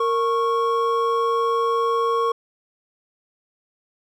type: tone pair together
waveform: triangle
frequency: 462.9 / 1101 Hz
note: A#4 / C#6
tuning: -12 / -12 cents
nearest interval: octave + minor third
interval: 1500 cents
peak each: -19 dBFS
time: 0-2.32 s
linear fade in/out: 5 ms
effects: none